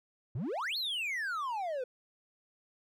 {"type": "exponential two-way sweep", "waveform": "triangle", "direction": "up then down", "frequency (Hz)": [103.83, 4409, 486.5], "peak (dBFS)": -31, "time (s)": [0.35, 1.84], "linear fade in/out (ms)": 5, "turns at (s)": 0.77, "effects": []}